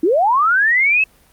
sine linear sweep, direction up, 293.7 to 2637 Hz, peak -11 dBFS, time 0.03-1.04 s, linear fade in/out 5 ms, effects pink hiss -52 dBFS RMS until 1.32 s + Opus 32 kbps

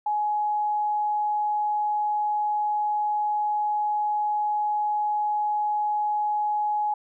sine tone, 840 Hz, G#5, 19 cents sharp, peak -22 dBFS, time 0.06-6.94 s, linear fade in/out 5 ms, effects none

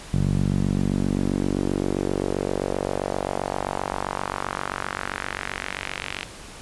sawtooth tone with band-pass filter sweep, 47.62 Hz, G1, 49 cents flat, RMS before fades -26 dBFS, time 0.13-6.24 s, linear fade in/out 0 ms, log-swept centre 150 to 2700 Hz, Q 1.9, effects pink hiss -41 dBFS RMS until 6.61 s + resampled to 24000 Hz

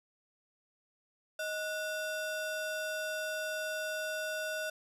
square ring-modulated tone, 1046.5 Hz, C6, in tune, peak -32 dBFS, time 1.39-4.7 s, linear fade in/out 5 ms, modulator 421 Hz, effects resampled to 32000 Hz + 10-bit

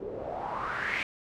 white noise with low-pass filter sweep, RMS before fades -34 dBFS, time 0-1.03 s, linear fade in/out 2 ms, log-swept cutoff 380 to 2400 Hz, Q 4.7, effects none

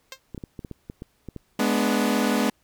5% pulse tone with exponential decay, 529 Hz, C5, 19 cents sharp, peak -21 dBFS, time 0.12-0.2 s, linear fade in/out 2 ms, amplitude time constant 16 ms
clicks, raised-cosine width 3 ms, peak -22 dBFS, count 10, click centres 0.347 / 0.378 / 0.438 / 0.592 / 0.648 / 0.713 / 0.899 / 1.021 / 1.287 / 1.363 s
sawtooth chord, G# diminished, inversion none, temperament equal with one note detuned, 210.2 / 246.9 / 293.7 Hz, G#3 / B3 / D4, +21 / 0 / 0 cents, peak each -20 / -20 / -23 dBFS, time 1.59-2.5 s, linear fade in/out 5 ms
effects pink hiss -66 dBFS RMS until 2.63 s

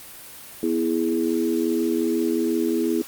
sine chord, E major, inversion second, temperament equal, 246.9 / 329.6 / 415.3 Hz, B3 / E4 / G#4, 0 / 0 / 0 cents, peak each -25 / -22 / -26 dBFS, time 0.63-3.02 s, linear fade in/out 2 ms, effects white hiss -41 dBFS RMS until 3.07 s + Opus 32 kbps

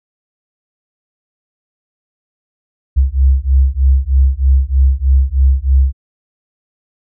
sine beating tone pair, 65.3 / 68.5 Hz, C2 / C#2, -3 / -20 cents, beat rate 3.2 Hz, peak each -11 dBFS, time 2.96-5.93 s, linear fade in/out 20 ms, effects none

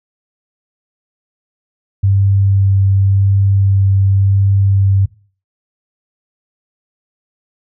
sine tone with vibrato, 98 Hz, G2, in tune, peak -8 dBFS, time 2.03-5.06 s, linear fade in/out 10 ms, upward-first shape sine, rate 0.91 Hz, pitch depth 10 cents each way, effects noise-tail reverb RT60 0.4 s tail -20 dB re dry

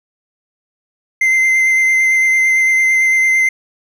triangle tone with vibrato, 2076 Hz, C7, 14 cents flat, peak -8 dBFS, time 1.21-3.49 s, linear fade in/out 5 ms, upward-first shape sine, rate 8.9 Hz, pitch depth 14 cents each way, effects none

